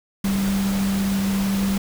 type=tone in noise; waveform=sine; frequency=196 Hz; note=G3; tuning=in tune; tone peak=-19 dBFS; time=0.24-1.78 s; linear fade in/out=5 ms; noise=pink; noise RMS=-30 dBFS; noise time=0.24-1.78 s; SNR=+8 dB; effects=none